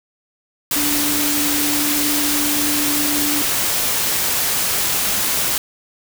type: tone in noise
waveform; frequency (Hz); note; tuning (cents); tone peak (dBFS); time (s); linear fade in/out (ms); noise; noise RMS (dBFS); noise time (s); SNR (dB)
sine; 293.7; D4; 0; -22; 0.76-3.42; 2; white; -19; 0.71-5.58; -6
effects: none